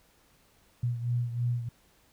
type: beating tone pair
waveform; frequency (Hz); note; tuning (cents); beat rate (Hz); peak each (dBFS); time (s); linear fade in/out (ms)
sine; 120 / 123.1; B2 / B2; -49 / -5; 3.1; -28 / -34; 0.83-1.69; 5
effects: pink hiss -64 dBFS RMS until 2.12 s